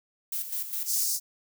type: noise with tremolo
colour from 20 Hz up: violet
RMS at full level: -31 dBFS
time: 0.32-1.1 s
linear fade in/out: 5 ms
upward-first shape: square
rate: 4.9 Hz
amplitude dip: 60%
type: high-pass noise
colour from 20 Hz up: pink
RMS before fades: -28 dBFS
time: 0.85-1.2 s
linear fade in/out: 50 ms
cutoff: 5000 Hz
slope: 48 dB/octave
effects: none